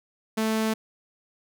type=tone; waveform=sawtooth; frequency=220 Hz; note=A3; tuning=in tune; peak=-19 dBFS; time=0.37-0.74 s; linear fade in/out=10 ms; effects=none